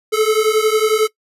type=beating tone pair; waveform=square; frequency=428.6 / 439.6 Hz; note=A4 / A4; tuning=-45 / -2 cents; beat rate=11 Hz; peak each=-16 dBFS; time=0.12-1.08 s; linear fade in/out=20 ms; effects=noise-tail reverb RT60 0.1 s tail -21 dB re dry + resampled to 32000 Hz